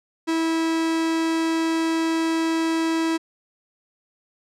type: tone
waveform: 45% pulse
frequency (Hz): 325.9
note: E4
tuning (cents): -20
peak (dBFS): -20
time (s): 0.27-3.18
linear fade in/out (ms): 20
effects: low-pass 8000 Hz 12 dB/octave